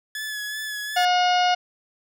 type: tone with vibrato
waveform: sawtooth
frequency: 1710 Hz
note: A6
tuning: 50 cents flat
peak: -25 dBFS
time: 0.15-1.05 s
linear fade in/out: 2 ms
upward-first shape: sine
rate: 2.7 Hz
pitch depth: 28 cents each way
type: harmonic tone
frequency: 720 Hz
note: F#5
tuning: 47 cents flat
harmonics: 1 / 2 / 3 / 4 / 5 / 6 / 7 / 8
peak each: -18 / -27 / -31 / -27 / -35 / -34 / -34 / -38 dBFS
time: 0.96-1.55 s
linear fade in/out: 10 ms
effects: none